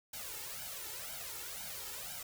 white noise with flanger, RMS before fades -44 dBFS, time 0.13-2.23 s, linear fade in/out 5 ms, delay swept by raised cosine 1.3 to 2.28 ms, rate 2 Hz, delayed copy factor +1, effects none

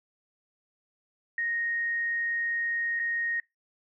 sine tone with dropouts, 1864.7 Hz, A#6, in tune, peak -27 dBFS, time 1.38-3.4 s, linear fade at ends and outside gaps 2 ms, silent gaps 2.993-2.997 s, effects noise-tail reverb RT60 0.2 s tail -23 dB re dry

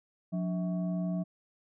sine tone with frequency modulation, 179 Hz, F3, 43 cents sharp, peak -29 dBFS, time 0.32-1.24 s, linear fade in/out 20 ms, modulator 470 Hz, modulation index 0.54, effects none

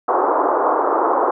white band-pass noise, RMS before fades -17 dBFS, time 0.08-1.31 s, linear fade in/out 5 ms, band 310 to 1200 Hz, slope 48 dB/octave, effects none

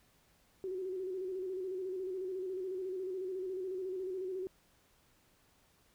sine tone with vibrato, 373.7 Hz, F#4, 17 cents sharp, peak -36 dBFS, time 0.64-4.47 s, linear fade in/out 0 ms, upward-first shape square, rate 14 Hz, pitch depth 44 cents each way, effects pink hiss -69 dBFS RMS until 5.94 s

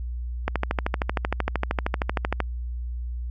click train, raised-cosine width 0.5 ms, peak -8 dBFS, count 26, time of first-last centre 0.48-2.403 s, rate 13 Hz, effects added 60 Hz sine -28 dBFS peak until 3.3 s

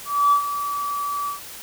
sine tone with ADSR envelope, 1151 Hz, D6, 35 cents flat, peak -11 dBFS, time 0.05-1.4 s, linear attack 270 ms, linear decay 92 ms, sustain -12 dB, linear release 120 ms, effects tanh soft clip ceiling -9 dBFS + white hiss -38 dBFS RMS until 1.62 s

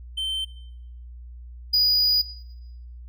triangle tone pair in turn, 3100 / 4921 Hz, G7 / D#8, -20 / -20 cents, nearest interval minor sixth, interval 800 cents, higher second, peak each -23 / -15 dBFS, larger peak second, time 0.17-0.45 / 1.73-2.22 s, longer second, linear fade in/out 10 ms, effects noise-tail reverb RT60 0.8 s tail -18 dB re dry + added 60 Hz sine -38 dBFS peak until 3.08 s

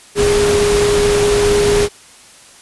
sine tone in noise, 410.9 Hz, G#4, 18 cents flat, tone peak -11 dBFS, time 0.15-1.89 s, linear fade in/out 50 ms, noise pink, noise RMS -18 dBFS, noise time 0.15-1.89 s, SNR +4 dB, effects white hiss -42 dBFS RMS until 2.61 s + resampled to 24000 Hz

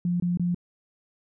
sine tone bursts, 175.7 Hz, F3, 11 cents sharp, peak -22 dBFS, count 3, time 0.05-0.546 s, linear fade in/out 2 ms, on 150 ms, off 23 ms, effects none

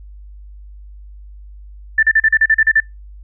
sine tone bursts, 1770 Hz, A6, 10 cents sharp, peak -8 dBFS, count 10, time 1.98-2.802 s, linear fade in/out 5 ms, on 48 ms, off 38 ms, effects noise-tail reverb RT60 0.2 s tail -25 dB re dry + added 50 Hz sine -34 dBFS peak until 3.23 s

